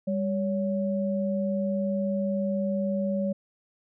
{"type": "tone pair together", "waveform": "sine", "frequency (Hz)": [198.9, 562.6], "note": ["G3", "C#5"], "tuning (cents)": [25, 26], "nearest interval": "octave + tritone", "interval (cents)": 1801, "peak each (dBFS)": [-26, -29], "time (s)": [0.07, 3.33], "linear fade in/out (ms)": 10, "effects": []}